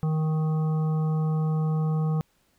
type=harmonic tone; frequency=156.6 Hz; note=D#3; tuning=11 cents sharp; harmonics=1 / 3 / 5 / 7 / 8; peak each=-22 / -37 / -40 / -44 / -46 dBFS; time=0.03-2.21 s; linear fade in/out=0 ms; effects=pink hiss -67 dBFS RMS until 2.58 s